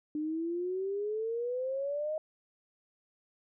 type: exponential sweep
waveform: sine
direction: up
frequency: 299 to 630 Hz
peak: -31 dBFS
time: 0.15-2.18 s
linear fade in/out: 2 ms
effects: none